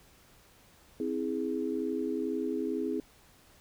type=chord; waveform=sine; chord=C augmented; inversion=none; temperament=equal with one note detuned; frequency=261.6 / 323.8 / 415.3 Hz; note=C4 / E4 / G#4; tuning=0 / -31 / 0 cents; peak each=-34 dBFS; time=1-3 s; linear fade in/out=2 ms; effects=pink hiss -60 dBFS RMS until 3.6 s